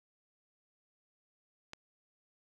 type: click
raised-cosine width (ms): 0.2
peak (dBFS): -26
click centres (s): 1.734
effects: none